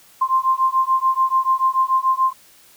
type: beating tone pair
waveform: sine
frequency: 1046.5 / 1053.4 Hz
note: C6 / C6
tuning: 0 / +11 cents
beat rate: 6.9 Hz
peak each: -18 dBFS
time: 0.21-2.33 s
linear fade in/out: 10 ms
effects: white hiss -50 dBFS RMS until 2.76 s